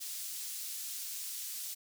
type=high-pass noise; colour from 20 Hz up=pink; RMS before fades=-41 dBFS; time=0-1.75 s; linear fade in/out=20 ms; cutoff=5700 Hz; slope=12 dB/octave; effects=none